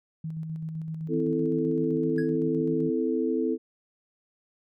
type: tone with tremolo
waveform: sine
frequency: 159.8 Hz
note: D#3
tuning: 47 cents sharp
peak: -30 dBFS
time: 0.24-2.9 s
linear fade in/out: 5 ms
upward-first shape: square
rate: 7.8 Hz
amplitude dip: 30%
type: chord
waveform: sine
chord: A minor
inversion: first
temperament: equal with one note detuned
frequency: 256.7 / 329.6 / 440 Hz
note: C4 / E4 / A4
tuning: -33 / 0 / 0 cents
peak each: -28 dBFS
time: 1.08-3.58 s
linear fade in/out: 50 ms
type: tone with exponential decay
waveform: triangle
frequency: 1661.2 Hz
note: G#6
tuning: in tune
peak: -31 dBFS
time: 2.18-2.37 s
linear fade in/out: 2 ms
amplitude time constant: 40 ms
effects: none